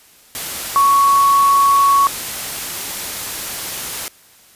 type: tone in noise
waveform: sine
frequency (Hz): 1113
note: C#6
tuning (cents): +7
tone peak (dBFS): -9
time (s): 0.76-2.07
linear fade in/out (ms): 0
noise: white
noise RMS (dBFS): -25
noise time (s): 0.35-4.08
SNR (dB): +13
effects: white hiss -48 dBFS RMS until 4.55 s + resampled to 32000 Hz